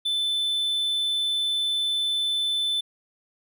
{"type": "tone", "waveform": "triangle", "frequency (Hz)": 3520, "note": "A7", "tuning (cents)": 0, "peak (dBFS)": -21, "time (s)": [0.05, 2.81], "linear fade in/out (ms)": 10, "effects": []}